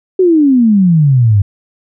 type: exponential sweep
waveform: sine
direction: down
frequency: 382.8 to 96.5 Hz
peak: -5 dBFS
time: 0.19-1.42 s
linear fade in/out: 5 ms
effects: none